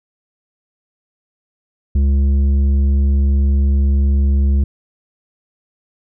sine tone with tanh clipping, 69.3 Hz, C#2, in tune, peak -12 dBFS, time 1.95-4.64 s, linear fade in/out 5 ms, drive 8 dB, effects none

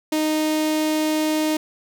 sawtooth tone with notch filter, 309.6 Hz, D#4, 9 cents flat, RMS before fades -21 dBFS, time 0.12-1.57 s, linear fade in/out 5 ms, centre 1400 Hz, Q 1.7, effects none

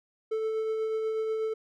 triangle tone with tremolo, 440 Hz, A4, in tune, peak -24 dBFS, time 0.31-1.54 s, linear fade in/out 10 ms, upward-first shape triangle, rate 8.2 Hz, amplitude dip 30%, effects none

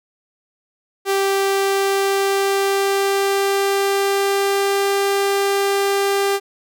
sawtooth tone with pitch glide, 392 to 397 Hz, G4 to G4, 0 to +22 cents, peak -12 dBFS, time 1.05-6.4 s, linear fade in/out 50 ms, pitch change +22 cents, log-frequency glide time 1.45-4.93 s, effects none

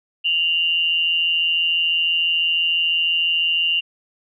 sine tone pair together, 2794 / 2960 Hz, F7 / F#7, 0 / 0 cents, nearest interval minor second, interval 100 cents, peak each -17 / -24 dBFS, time 0.24-3.81 s, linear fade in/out 20 ms, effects none

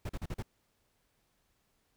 brown noise bursts, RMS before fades -37 dBFS, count 5, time 0.05-0.425 s, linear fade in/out 5 ms, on 43 ms, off 40 ms, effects pink hiss -75 dBFS RMS until 1.96 s

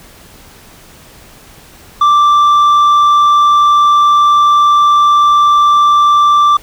sine tone with tanh clipping, 1174.7 Hz, D6, in tune, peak -6 dBFS, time 2.01-6.57 s, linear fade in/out 5 ms, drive 5 dB, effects pink hiss -39 dBFS RMS until 6.62 s

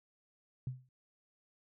sine tone with exponential decay, 128 Hz, C3, 38 cents flat, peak -32 dBFS, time 0.67-0.89 s, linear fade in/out 2 ms, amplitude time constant 47 ms, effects none

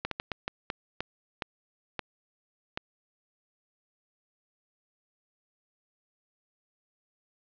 slowing click train, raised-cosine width 0.3 ms, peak -15 dBFS, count 10, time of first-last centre 0.05-2.775 s, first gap 63 ms, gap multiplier 1.37, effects resampled to 11025 Hz + 7-bit

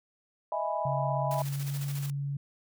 sine chord, E major seventh, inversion third, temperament equal, 622.3 / 659.3 / 830.6 / 987.8 Hz, D#5 / E5 / G#5 / B5, 0 / 0 / 0 / 0 cents, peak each -34 dBFS, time 0.52-1.42 s, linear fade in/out 2 ms
sine tone with pitch glide, 138.4 to 140.82 Hz, C#3 to C#3, -2 to +28 cents, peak -30 dBFS, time 0.85-2.37 s, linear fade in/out 5 ms, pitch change +30 cents, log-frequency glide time 1.09-1.86 s
white noise with tremolo, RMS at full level -42 dBFS, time 1.31-2.1 s, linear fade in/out 0 ms, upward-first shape square, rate 14 Hz, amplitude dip 50%
effects none

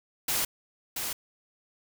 white noise with echo, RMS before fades -28 dBFS, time 0.28-0.45 s, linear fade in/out 5 ms, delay 680 ms, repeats 1, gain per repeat -5 dB, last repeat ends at 1.13 s, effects none

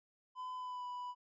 triangle tone with pitch glide, 1011 to 987.9 Hz, B5 to B5, +40 to 0 cents, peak -39 dBFS, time 0.35-1.15 s, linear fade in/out 50 ms, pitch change -40 cents, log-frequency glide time 0.55-0.86 s, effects resampled to 16000 Hz

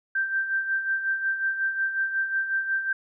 sine tone with tremolo, 1568 Hz, G6, in tune, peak -21 dBFS, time 0.15-2.93 s, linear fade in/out 5 ms, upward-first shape sine, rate 5.5 Hz, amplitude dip 60%, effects none

